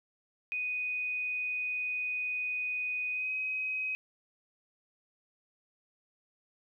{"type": "tone with pitch glide", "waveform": "sine", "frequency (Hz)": [2489, 2527], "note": ["D#7", "D#7"], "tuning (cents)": [0, 26], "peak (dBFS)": -31, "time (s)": [0.52, 3.95], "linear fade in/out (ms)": 0, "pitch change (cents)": 26, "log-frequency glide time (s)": [3.11, 3.32], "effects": ["12-bit"]}